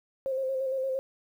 sine tone with vibrato, 529 Hz, C5, 19 cents sharp, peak -27 dBFS, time 0.26-0.99 s, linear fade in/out 0 ms, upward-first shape square, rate 8.7 Hz, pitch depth 27 cents each way, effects 10-bit

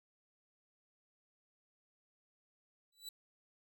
sawtooth tone with exponential growth, 3951 Hz, B7, in tune, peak -38 dBFS, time 2.92-3.09 s, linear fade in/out 5 ms, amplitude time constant 36 ms, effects none

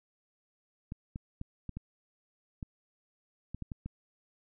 clicks, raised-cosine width 5 ms, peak -26 dBFS, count 10, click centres 0.921 / 1.159 / 1.414 / 1.693 / 1.77 / 2.628 / 3.546 / 3.623 / 3.718 / 3.86 s, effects none

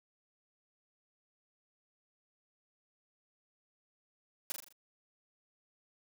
white noise with echo, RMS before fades -37 dBFS, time 4.5-4.52 s, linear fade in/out 0 ms, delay 41 ms, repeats 5, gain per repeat -5 dB, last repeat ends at 4.725 s, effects none

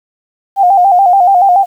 sine tone with vibrato, 751 Hz, F#5, 26 cents sharp, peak -4 dBFS, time 0.56-1.66 s, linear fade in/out 50 ms, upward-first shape square, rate 7 Hz, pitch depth 86 cents each way, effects 7-bit

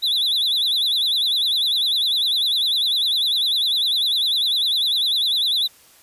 triangle tone with vibrato, 3684 Hz, A#7, 21 cents flat, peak -16 dBFS, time 0.02-5.68 s, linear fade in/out 20 ms, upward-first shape sine, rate 10 Hz, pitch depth 160 cents each way, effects white hiss -51 dBFS RMS until 6.02 s + resampled to 32000 Hz

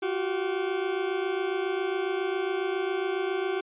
40% pulse tone pair together, 355.5 / 382.8 Hz, F4 / G4, +31 / -41 cents, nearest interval minor second, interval 128 cents, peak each -31 / -27 dBFS, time 0.02-3.61 s, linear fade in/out 10 ms, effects resampled to 8000 Hz

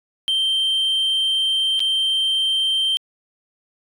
sine tone with dropouts, 3136 Hz, G7, in tune, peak -14 dBFS, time 0.28-2.97 s, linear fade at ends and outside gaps 0 ms, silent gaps 1.794-1.803 s, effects tanh soft clip ceiling -16 dBFS

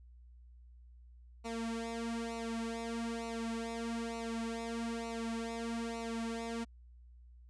sawtooth tone with flanger, 229.9 Hz, A#3, 24 cents flat, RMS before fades -39 dBFS, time 1.44-6.65 s, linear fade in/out 20 ms, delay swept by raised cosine 0.6 to 3.7 ms, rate 1.1 Hz, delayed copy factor -0.9, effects added 60 Hz sine -54 dBFS peak until 7.49 s + resampled to 22050 Hz

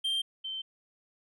triangle / sine tone pair in turn, 3166 / 3103 Hz, G7 / G7, +17 / -18 cents, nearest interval unison, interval 35 cents, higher first, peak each -26 / -34 dBFS, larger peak first, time 0.04-0.22 / 0.44-0.62 s, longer neither, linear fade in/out 10 ms, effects none

